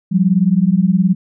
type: beating tone pair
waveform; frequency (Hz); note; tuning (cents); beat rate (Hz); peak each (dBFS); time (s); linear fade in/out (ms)
sine; 176.2 / 195.2; F3 / G3; +16 / -7; 19; -13; 0.11-1.15; 20
effects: none